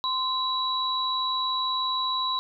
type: tone pair together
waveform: sine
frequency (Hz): 1036 / 3911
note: C6 / B7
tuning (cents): -17 / -18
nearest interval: octave + major seventh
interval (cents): 2299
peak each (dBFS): -27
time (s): 0.04-2.39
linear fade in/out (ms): 0
effects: none